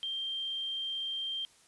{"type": "tone", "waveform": "sine", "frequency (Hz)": 3169, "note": "G7", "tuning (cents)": 18, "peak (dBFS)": -33, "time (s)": [0.03, 1.45], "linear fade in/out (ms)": 0, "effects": ["white hiss -62 dBFS RMS until 1.67 s", "resampled to 24000 Hz"]}